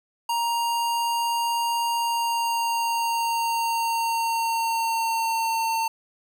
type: tone with pitch glide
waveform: square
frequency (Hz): 936 to 904.1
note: A#5 to A5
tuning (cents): +7 to +47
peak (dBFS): -23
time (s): 0.29-5.88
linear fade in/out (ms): 5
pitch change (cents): -60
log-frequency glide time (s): 1.94-5.75
effects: none